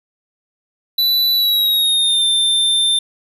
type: tone with pitch glide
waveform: square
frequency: 3972 to 3580 Hz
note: B7 to A7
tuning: +9 to +29 cents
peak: -13 dBFS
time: 0.98-2.99 s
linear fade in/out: 5 ms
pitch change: -180 cents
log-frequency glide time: 1.33-2.25 s
effects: none